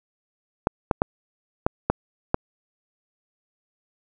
clicks, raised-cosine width 1 ms, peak -4 dBFS, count 6, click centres 0.671 / 0.912 / 1.019 / 1.665 / 1.9 / 2.344 s, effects none

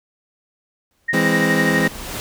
pink noise with exponential growth, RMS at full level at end -26 dBFS, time 0.91-2.2 s, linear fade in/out 0 ms, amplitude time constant 280 ms
sine tone with tremolo, 1864.7 Hz, A#6, in tune, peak -15 dBFS, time 1.08-1.88 s, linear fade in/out 10 ms, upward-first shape triangle, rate 12 Hz, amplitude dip 80%
25% pulse chord, E augmented, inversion none, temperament equal with one note detuned, 164.81 / 206.3 / 261.6 Hz, E3 / G#3 / B#3, 0 / -11 / 0 cents, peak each -17 dBFS, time 1.13-1.88 s, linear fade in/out 5 ms
effects none

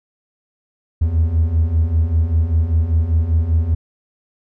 triangle beating tone pair, 77.78 / 82.88 Hz, D#2 / E2, 0 / +10 cents, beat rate 5.1 Hz, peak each -17 / -12 dBFS, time 1.01-3.75 s, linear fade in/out 10 ms, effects tanh soft clip ceiling -4 dBFS

